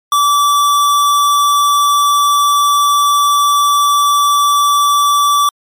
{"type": "tone", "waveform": "square", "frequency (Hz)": 1158, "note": "D6", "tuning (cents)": -25, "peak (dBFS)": -9, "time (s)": [0.12, 5.49], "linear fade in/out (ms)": 2, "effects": ["MP3 64 kbps"]}